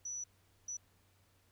sine tone bursts at uneven times, 5920 Hz, F#8, in tune, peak -39 dBFS, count 2, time 0.05-0.24 / 0.68-0.77 s, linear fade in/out 5 ms, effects added 94 Hz sine -70 dBFS peak until 1.51 s + pink hiss -72 dBFS RMS until 1.51 s

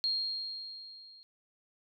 sine tone with level ramp, 4235 Hz, C8, 20 cents sharp, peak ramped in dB -27 to -53 dBFS, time 0.04-1.23 s, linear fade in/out 0 ms, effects none

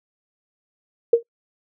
sine tone with exponential decay, 466.2 Hz, A#4, in tune, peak -6 dBFS, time 1.13-1.23 s, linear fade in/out 5 ms, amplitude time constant 21 ms, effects noise-tail reverb RT60 0.1 s tail -23 dB re dry

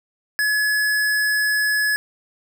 square tone, 1700 Hz, G#6, 40 cents sharp, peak -18 dBFS, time 0.39-1.96 s, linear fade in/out 0 ms, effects 9-bit

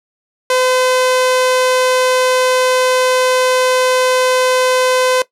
sawtooth tone, 510 Hz, C5, 44 cents flat, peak -7 dBFS, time 0.5-5.22 s, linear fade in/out 2 ms, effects noise-tail reverb RT60 0.1 s tail -17 dB re dry + low-pass 11000 Hz 12 dB/octave

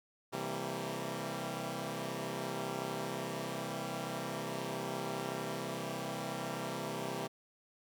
10% pulse chord, C dominant seventh, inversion none, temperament equal with one note detuned, 130.81 / 164.81 / 196 / 228.8 Hz, C3 / E3 / G3 / Bb3, 0 / 0 / 0 / -32 cents, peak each -34 / -34 / -35 / -35 dBFS, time 0.32-7.28 s, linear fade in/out 20 ms, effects none

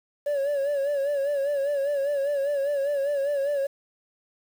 sine tone with vibrato, 565 Hz, C#5, 33 cents sharp, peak -20 dBFS, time 0.26-3.67 s, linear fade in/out 10 ms, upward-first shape sine, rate 5 Hz, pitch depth 66 cents each way, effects tanh soft clip ceiling -22 dBFS + 8-bit

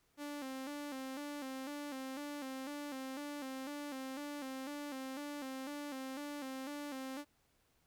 sawtooth tone with vibrato, 277.2 Hz, C#4, in tune, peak -38 dBFS, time 0.17-7.25 s, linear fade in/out 50 ms, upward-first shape square, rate 2 Hz, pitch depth 85 cents each way, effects pink hiss -75 dBFS RMS until 7.86 s

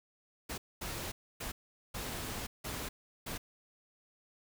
pink noise bursts at uneven times, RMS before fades -40 dBFS, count 6, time 0.49-0.58 / 0.81-1.12 / 1.4-1.52 / 1.94-2.47 / 2.64-2.89 / 3.26-3.38 s, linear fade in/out 10 ms, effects none

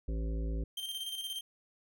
harmonic tone, 55 Hz, A1, in tune, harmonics 1 / 3 / 5 / 7 / 9 / 10, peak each -32 / -43 / -45 / -48 / -51 / -55 dBFS, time 0.08-0.64 s, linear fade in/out 5 ms
45% pulse tone with tremolo, 3153 Hz, G7, 9 cents sharp, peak -35 dBFS, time 0.77-1.41 s, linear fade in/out 5 ms, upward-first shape square, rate 17 Hz, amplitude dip 45%
effects none

